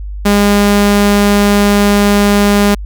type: tone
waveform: sawtooth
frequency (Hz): 203.7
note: G#3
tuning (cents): -33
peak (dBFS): -3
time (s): 0.25-2.75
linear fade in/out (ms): 10
effects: added 50 Hz sine -20 dBFS peak until 2.85 s